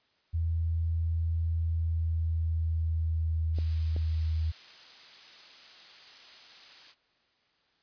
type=tone with pitch glide; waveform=sine; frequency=82.41 to 79.79 Hz; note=E2 to D#2; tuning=0 to +44 cents; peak=-26 dBFS; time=0.33-4.52 s; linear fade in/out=20 ms; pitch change=-56 cents; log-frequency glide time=1.53-4.26 s
type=noise; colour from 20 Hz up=blue; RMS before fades=-44 dBFS; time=3.53-6.95 s; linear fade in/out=50 ms
type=clicks; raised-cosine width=2 ms; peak=-27 dBFS; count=2; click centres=3.586 / 3.964 s
effects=white hiss -70 dBFS RMS until 7.82 s + resampled to 11025 Hz